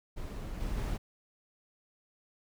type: noise with level steps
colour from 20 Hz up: brown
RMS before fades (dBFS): -39 / -35 / -33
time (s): 0.16-0.98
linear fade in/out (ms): 20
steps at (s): 0.6 / 0.77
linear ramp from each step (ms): 10
effects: none